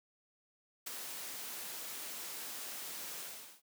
white noise with ADSR envelope, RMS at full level -39 dBFS, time 0.86-3.62 s, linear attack 13 ms, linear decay 8 ms, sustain -5 dB, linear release 420 ms, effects high-pass 200 Hz 12 dB/octave

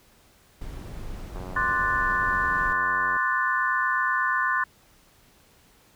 brown noise, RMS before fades -36 dBFS, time 0.61-2.73 s, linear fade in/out 5 ms
click train, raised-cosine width 1 ms, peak -26 dBFS, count 167, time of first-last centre 1.36-3.166 s, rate 91.9 Hz
sine chord, D dominant seventh, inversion third, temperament equal, 1046.5 / 1174.7 / 1480 / 1760 Hz, C6 / D6 / F#6 / A6, 0 / 0 / 0 / 0 cents, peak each -26 / -31 / -27 / -26 dBFS, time 1.56-4.64 s, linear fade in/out 5 ms
effects pink hiss -58 dBFS RMS until 5.95 s

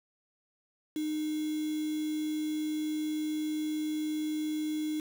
sine tone with quantisation, 306.9 Hz, D#4, 24 cents flat, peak -30 dBFS, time 0.96-5 s, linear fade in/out 2 ms, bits 7, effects none

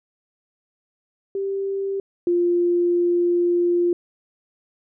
sine tone pair in turn, 392 / 349.2 Hz, G4 / F4, 0 / 0 cents, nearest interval major second, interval 200 cents, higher first, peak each -22 / -16 dBFS, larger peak second, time 1.35-2 / 2.27-3.93 s, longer second, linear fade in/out 2 ms, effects none

